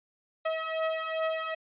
sawtooth beating tone pair, 640 / 642.5 Hz, D#5 / E5, +49 / -45 cents, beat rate 2.5 Hz, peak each -29 / -27 dBFS, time 0.45-1.55 s, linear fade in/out 10 ms, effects resampled to 8000 Hz

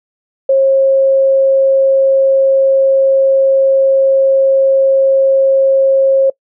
sine tone, 539 Hz, C#5, 49 cents flat, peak -6 dBFS, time 0.49-6.3 s, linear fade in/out 5 ms, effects noise-tail reverb RT60 0.1 s tail -24 dB re dry

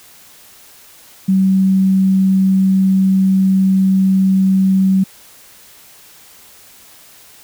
sine tone, 190.8 Hz, G3, 47 cents flat, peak -9 dBFS, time 1.28-5.04 s, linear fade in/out 10 ms, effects white hiss -43 dBFS RMS until 7.43 s

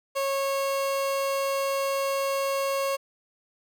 30% pulse tone, 548 Hz, C#5, 20 cents flat, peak -22 dBFS, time 0.15-2.97 s, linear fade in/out 20 ms, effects none

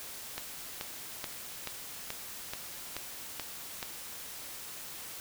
click train, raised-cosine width 0.2 ms, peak -18 dBFS, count 9, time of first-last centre 0.38-3.828 s, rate 2.32 Hz, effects white hiss -44 dBFS RMS until 5.2 s

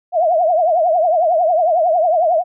sine tone with vibrato, 673 Hz, E5, 36 cents sharp, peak -11 dBFS, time 0.12-2.44 s, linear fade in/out 50 ms, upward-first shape triangle, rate 11 Hz, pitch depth 180 cents each way, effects none

